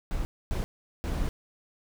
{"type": "noise bursts at uneven times", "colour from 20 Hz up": "brown", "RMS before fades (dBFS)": -29, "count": 3, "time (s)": [[0.11, 0.25], [0.51, 0.64], [1.04, 1.29]], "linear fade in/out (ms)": 0, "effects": []}